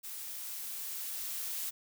blue noise with level ramp, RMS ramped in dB -43 to -37 dBFS, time 0.03-1.71 s, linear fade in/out 20 ms, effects none

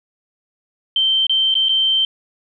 sine tone with dropouts, 3120 Hz, G7, 9 cents flat, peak -13 dBFS, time 0.96-2.05 s, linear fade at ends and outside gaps 2 ms, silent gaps 1.268-1.295 / 1.542-1.552 / 1.686-1.692 s, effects none

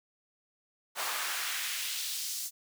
pink noise with high-pass filter sweep, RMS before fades -35 dBFS, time 0.95-2.51 s, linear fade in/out 50 ms, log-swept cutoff 840 to 6400 Hz, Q 1.2, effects none

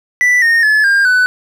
triangle tone with pitch steps, 1975.5 / 1843.2 / 1719.8 / 1604.6 / 1497.1 Hz, B6 / A#6 / A6 / G6 / F#6, 0 / -20 / -40 / +40 / +20 cents, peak -6 dBFS, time 0.21-1.26 s, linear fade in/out 0 ms, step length 210 ms, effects none

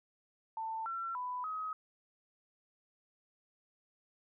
sine tone with pitch steps, 891 / 1353 / 995 / 1267 Hz, A5 / E6 / B5 / D#6, +22 / +45 / +13 / +31 cents, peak -36 dBFS, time 0.57-1.73 s, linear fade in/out 2 ms, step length 290 ms, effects none

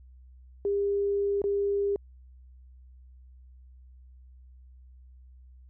sine tone with dropouts, 402.1 Hz, G4, 44 cents sharp, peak -24 dBFS, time 0.65-1.96 s, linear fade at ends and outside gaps 1 ms, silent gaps 1.418-1.44 s, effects added 63 Hz sine -49 dBFS peak until 5.69 s

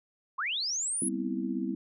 sine linear sweep, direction up, 959 to 10870 Hz, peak -29 dBFS, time 0.38-1.09 s, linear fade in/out 10 ms
sine chord, C major seventh, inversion second, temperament just, 196.22 / 245.3 / 261.6 / 327 Hz, G3 / B3 / C4 / E4, +2 / -12 / 0 / -14 cents, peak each -35 dBFS, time 1.02-1.75 s, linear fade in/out 2 ms
effects none

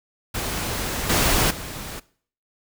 pink noise with level steps, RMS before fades -27 / -19 / -34 dBFS, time 0.34-2 s, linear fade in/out 10 ms, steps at 1.09 / 1.5 s, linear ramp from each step 10 ms, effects noise-tail reverb RT60 0.5 s tail -20 dB re dry

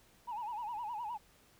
sine tone with vibrato, 901 Hz, A5, 41 cents sharp, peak -36 dBFS, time 0.27-1.18 s, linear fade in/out 20 ms, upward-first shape sine, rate 9.7 Hz, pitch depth 150 cents each way, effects tanh soft clip ceiling -34 dBFS + pink hiss -65 dBFS RMS until 1.59 s

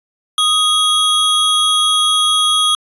square tone pair together, 1244.5 / 3320 Hz, D#6 / G#7, 0 / -1 cents, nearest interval octave + perfect fourth, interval 1699 cents, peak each -17 / -13 dBFS, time 0.38-2.75 s, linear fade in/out 2 ms, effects resampled to 24000 Hz

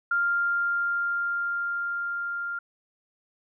sine tone with level ramp, 1396.9 Hz, F6, in tune, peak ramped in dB -21 to -29 dBFS, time 0.11-2.59 s, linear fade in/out 5 ms, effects none

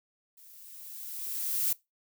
violet noise with level ramp, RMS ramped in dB -55 to -27 dBFS, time 0.37-1.73 s, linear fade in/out 5 ms, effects noise-tail reverb RT60 0.2 s tail -21 dB re dry

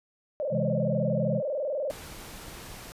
sine tone with vibrato, 565 Hz, C#5, 33 cents sharp, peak -27 dBFS, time 0.4-1.91 s, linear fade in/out 0 ms, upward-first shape square, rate 20 Hz, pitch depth 120 cents each way
sine chord, C augmented, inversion none, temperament equal with one note detuned, 132.26 / 164.81 / 207.7 Hz, C3 / E3 / G#3, +19 / 0 / 0 cents, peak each -30 dBFS, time 0.5-1.42 s, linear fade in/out 50 ms
pink noise, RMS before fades -43 dBFS, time 1.9-2.92 s, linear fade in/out 0 ms
effects resampled to 32000 Hz

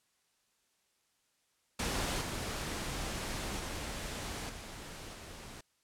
pink noise with level steps, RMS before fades -34 / -38 / -40 / -46 / -48 dBFS, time 1.79-5.61 s, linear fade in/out 5 ms, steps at 2.21 / 3.59 / 4.49 / 5.13 s, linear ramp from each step 5 ms, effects white hiss -75 dBFS RMS until 5.83 s + low-pass 10000 Hz 12 dB/octave

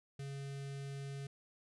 square tone with notch filter, 138.59 Hz, C#3, in tune, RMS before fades -44 dBFS, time 0.19-1.27 s, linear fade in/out 5 ms, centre 980 Hz, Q 1.2, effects resampled to 24000 Hz

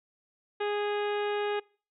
harmonic tone, 413.2 Hz, G#4, 9 cents flat, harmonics 1 / 2 / 3 / 4 / 5 / 6 / 7 / 8 / 9, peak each -29 / -35 / -41 / -40 / -45 / -44 / -45 / -50 / -49 dBFS, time 0.6-1.6 s, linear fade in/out 10 ms, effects noise-tail reverb RT60 0.4 s tail -24 dB re dry

